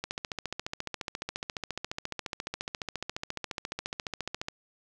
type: click train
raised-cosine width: 0.2 ms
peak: -16 dBFS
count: 65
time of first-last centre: 0.04-4.484 s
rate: 14.4 Hz
effects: none